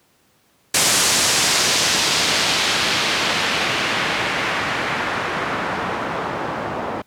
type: noise with low-pass filter sweep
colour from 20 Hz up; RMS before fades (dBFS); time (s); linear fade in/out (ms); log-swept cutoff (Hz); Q
white; -20; 0.74-7.02; 5; 8300 to 860; 1
effects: pink hiss -59 dBFS RMS until 7.06 s + high-pass 100 Hz 12 dB/octave